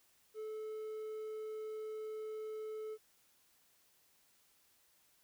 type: tone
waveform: triangle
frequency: 433.7 Hz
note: A4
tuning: 25 cents flat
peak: -39 dBFS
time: 0.34-2.98 s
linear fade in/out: 50 ms
effects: white hiss -71 dBFS RMS until 5.23 s